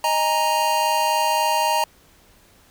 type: chord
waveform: square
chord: D# suspended fourth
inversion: none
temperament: just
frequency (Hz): 622.3 / 829.7 / 933.4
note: D#5 / G#5 / A#5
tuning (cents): 0 / -2 / +2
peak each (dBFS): -26 / -26 / -20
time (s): 0.04-1.84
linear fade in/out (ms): 2
effects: pink hiss -54 dBFS RMS until 2.7 s